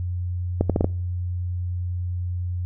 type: accelerating click train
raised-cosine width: 2 ms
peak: -6 dBFS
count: 5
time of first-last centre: 0.61-0.844 s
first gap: 87 ms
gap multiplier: 0.74
effects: noise-tail reverb RT60 0.6 s tail -26 dB re dry + added 89 Hz sine -24 dBFS peak until 2.65 s